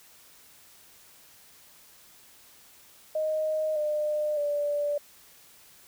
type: tone with pitch steps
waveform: sine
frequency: 622.3 / 602.5 / 583.3 Hz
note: D#5 / D5 / D5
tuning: 0 / +44 / -12 cents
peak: -25 dBFS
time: 3.15-4.98 s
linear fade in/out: 5 ms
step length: 610 ms
effects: white hiss -55 dBFS RMS until 5.87 s